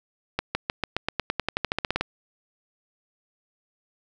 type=accelerating click train; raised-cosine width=0.3 ms; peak=-8 dBFS; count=18; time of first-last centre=0.39-2.01 s; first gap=160 ms; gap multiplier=0.93; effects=none